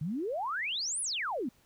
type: exponential two-way sweep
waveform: sine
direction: up then down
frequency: 139.7 to 10548 to 216.4 Hz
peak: -31 dBFS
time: 0.01-1.49 s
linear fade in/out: 5 ms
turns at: 1.01 s
effects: pink hiss -66 dBFS RMS until 1.65 s